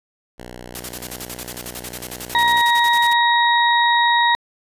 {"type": "tone", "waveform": "5% pulse", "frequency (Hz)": 61, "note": "B1", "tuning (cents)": -21, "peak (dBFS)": -23, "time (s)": [0.38, 2.62], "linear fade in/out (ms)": 10}
{"type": "noise with tremolo", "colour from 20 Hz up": "white", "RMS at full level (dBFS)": -30, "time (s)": [0.75, 3.13], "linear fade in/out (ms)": 0, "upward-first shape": "square", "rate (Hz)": 11, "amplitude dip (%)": 80}
{"type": "harmonic tone", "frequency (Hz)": 946, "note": "A#5", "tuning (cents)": 25, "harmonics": [1, 2, 4], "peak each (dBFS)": [-15, -18, -21], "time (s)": [2.35, 4.35], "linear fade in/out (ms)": 0}
{"effects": ["resampled to 32000 Hz"]}